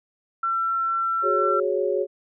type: tone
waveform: sine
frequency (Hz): 1349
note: E6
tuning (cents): +40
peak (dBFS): -21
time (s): 0.43-1.6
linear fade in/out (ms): 5
type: chord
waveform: sine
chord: F# suspended second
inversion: none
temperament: equal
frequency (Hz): 370 / 415.3 / 554.4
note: F#4 / G#4 / C#5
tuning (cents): 0 / 0 / 0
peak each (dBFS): -25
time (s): 1.22-2.07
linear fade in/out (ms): 50
effects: none